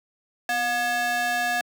square ring-modulated tone, 483.4 Hz, B4, 37 cents flat, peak -20 dBFS, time 0.49-1.61 s, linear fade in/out 2 ms, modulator 1200 Hz, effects high-pass 300 Hz 12 dB/octave

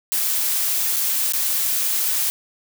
blue noise with dropouts, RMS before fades -21 dBFS, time 0.12-2.3 s, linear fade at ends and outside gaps 0 ms, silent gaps 0.962-0.966 / 1.322-1.335 s, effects none

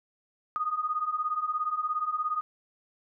sine beating tone pair, 1226 / 1243 Hz, D#6 / D#6, -26 / -2 cents, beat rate 17 Hz, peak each -32 / -29 dBFS, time 0.56-2.41 s, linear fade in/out 0 ms, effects none

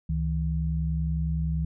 sine tone pair together, 69.3 / 160.04 Hz, C#2 / D#3, 0 / +49 cents, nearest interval octave + major second, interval 1449 cents, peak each -27 dBFS, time 0.09-1.65 s, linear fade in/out 5 ms, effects none

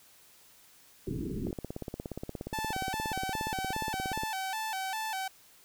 white low-pass noise, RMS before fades -35 dBFS, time 1.07-1.51 s, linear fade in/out 2 ms, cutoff 410 Hz, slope 96 dB/octave
click train, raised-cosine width 2 ms, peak -23 dBFS, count 48, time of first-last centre 1.47-4.235 s, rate 17 Hz
sawtooth tone with vibrato, 819 Hz, G#5, 24 cents flat, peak -29 dBFS, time 2.53-5.28 s, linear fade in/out 5 ms, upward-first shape square, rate 2.5 Hz, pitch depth 120 cents each way
effects white hiss -59 dBFS RMS until 5.64 s

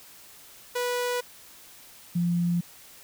sawtooth / sine tone pair in turn, 490.4 / 173.38 Hz, B4 / F3, -12 / -12 cents, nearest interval octave + tritone, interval 1800 cents, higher first, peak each -22 dBFS, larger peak neither, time 0.75-1.21 / 2.15-2.61 s, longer neither, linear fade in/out 10 ms, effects white hiss -50 dBFS RMS until 3.03 s

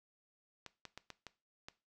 clicks, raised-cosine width 0.2 ms, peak -29 dBFS, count 6, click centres 0.663 / 0.853 / 0.976 / 1.103 / 1.267 / 1.685 s, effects noise-tail reverb RT60 0.3 s tail -18 dB re dry

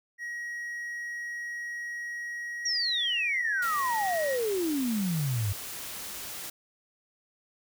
triangle tone, 1900 Hz, A#6, 33 cents sharp, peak -32 dBFS, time 0.18-4.39 s, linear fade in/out 50 ms
sine exponential sweep, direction down, 5790 to 94.8 Hz, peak -26 dBFS, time 2.65-5.53 s, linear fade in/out 10 ms
white noise, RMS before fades -39 dBFS, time 3.62-6.5 s, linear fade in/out 5 ms
effects none

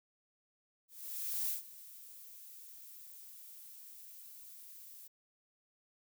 violet noise with ADSR envelope, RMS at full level -35 dBFS, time 0.88-5.08 s, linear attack 610 ms, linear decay 130 ms, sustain -18 dB, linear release 10 ms, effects none

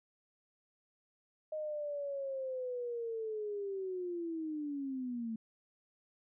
sine linear sweep, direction down, 622.3 to 220 Hz, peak -36 dBFS, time 1.52-5.36 s, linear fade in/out 5 ms, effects none

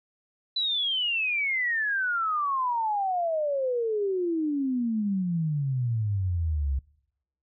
sine exponential sweep, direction down, 4013 to 65.3 Hz, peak -24 dBFS, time 0.56-6.79 s, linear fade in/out 5 ms, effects noise-tail reverb RT60 0.8 s tail -23 dB re dry

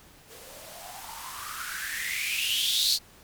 violet noise with band-pass filter sweep, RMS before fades -31 dBFS, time 0.27-2.99 s, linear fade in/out 50 ms, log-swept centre 430 to 4400 Hz, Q 8, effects pink hiss -54 dBFS RMS until 3.23 s

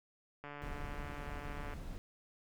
click train, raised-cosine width 0.5 ms, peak -32 dBFS, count 189, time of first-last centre 0.44-1.737 s, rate 145 Hz
brown noise, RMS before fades -44 dBFS, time 0.62-1.98 s, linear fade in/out 0 ms
effects none

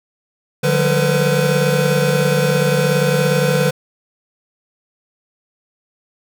square tone cluster, 148.1 / 178.2 / 195.3 / 461.4 / 502 Hz, D3 / F3 / G3 / A#4 / B4, +15 / +35 / -6 / -18 / +28 cents, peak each -18 / -23 / -26 / -24 / -18 dBFS, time 0.63-3.71 s, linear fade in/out 10 ms, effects none

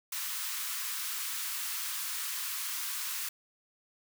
white high-pass noise, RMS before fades -36 dBFS, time 0.12-3.29 s, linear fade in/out 5 ms, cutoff 990 Hz, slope 48 dB/octave, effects none

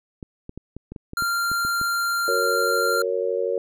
clicks, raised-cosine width 3 ms, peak -22 dBFS, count 11, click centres 0.228 / 0.494 / 0.576 / 0.766 / 0.92 / 0.962 / 1.134 / 1.223 / 1.516 / 1.65 / 1.814 s
square tone, 1388 Hz, F6, 11 cents flat, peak -22 dBFS, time 1.17-3.02 s, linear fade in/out 2 ms
sine chord, F# major, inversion none, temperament just, 370 / 462.5 / 555 Hz, F#4 / A#4 / C#5, 0 / -14 / +2 cents, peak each -28 / -24 / -26 dBFS, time 2.28-3.58 s, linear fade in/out 2 ms
effects none

